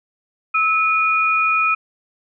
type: tone pair together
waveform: sine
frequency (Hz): 1300 / 2454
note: E6 / D#7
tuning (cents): -24 / -25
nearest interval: major seventh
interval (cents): 1099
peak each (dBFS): -17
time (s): 0.54-1.75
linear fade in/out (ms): 10
effects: none